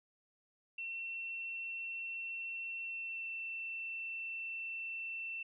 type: tone with pitch glide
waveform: sine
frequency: 2707 to 2685 Hz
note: E7 to E7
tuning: +45 to +31 cents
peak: -39 dBFS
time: 0.78-5.43 s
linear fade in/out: 5 ms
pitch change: -14 cents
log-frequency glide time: 2.84-3.31 s
effects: none